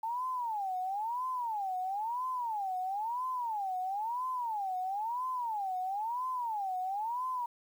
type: tone with vibrato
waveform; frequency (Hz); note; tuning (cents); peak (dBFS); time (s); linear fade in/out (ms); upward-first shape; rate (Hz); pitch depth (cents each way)
sine; 869; A5; -22; -32; 0.03-7.46; 5; sine; 1; 290
effects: 10-bit